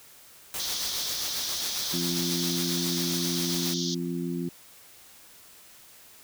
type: noise with tremolo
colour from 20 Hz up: white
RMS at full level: -33 dBFS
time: 0.54-3.74 s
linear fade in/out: 0 ms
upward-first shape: sine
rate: 7.4 Hz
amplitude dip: 40%
type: band-pass noise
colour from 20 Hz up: white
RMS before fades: -33 dBFS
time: 0.59-3.95 s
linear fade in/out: 10 ms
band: 3200 to 6400 Hz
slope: 96 dB/octave
type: harmonic tone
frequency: 86.4 Hz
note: F2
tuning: 18 cents flat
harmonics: 2 / 3 / 4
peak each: -31 / -33 / -34 dBFS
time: 1.93-4.49 s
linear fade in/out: 5 ms
effects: white hiss -52 dBFS RMS until 6.23 s